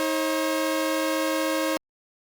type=tone pair together; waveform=sawtooth; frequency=316.8 / 540 Hz; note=D#4 / C#5; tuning=+31 / -45 cents; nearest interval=major sixth; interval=924 cents; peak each=-22 dBFS; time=0-1.77 s; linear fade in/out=0 ms; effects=Opus 48 kbps